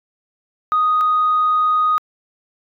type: tone pair in turn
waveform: sine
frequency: 1244.5 / 1244.5 Hz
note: D#6 / D#6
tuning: 0 / 0 cents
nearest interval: unison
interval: 0 cents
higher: neither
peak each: -12 dBFS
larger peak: neither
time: 0.72-1.01 / 1.01-1.98 s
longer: second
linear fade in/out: 0 ms
effects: tanh soft clip ceiling -9 dBFS